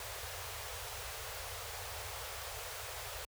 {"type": "band-stop noise", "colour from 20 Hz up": "pink", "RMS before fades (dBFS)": -43, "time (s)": [0, 3.25], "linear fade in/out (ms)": 2, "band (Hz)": [110, 440], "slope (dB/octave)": 48, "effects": ["high-pass 60 Hz 12 dB/octave"]}